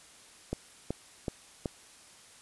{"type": "click train", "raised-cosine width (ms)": 2, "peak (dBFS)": -18, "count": 4, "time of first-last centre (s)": [0.53, 1.658], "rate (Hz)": 2.66, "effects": ["white hiss -55 dBFS RMS until 2.41 s", "resampled to 24000 Hz"]}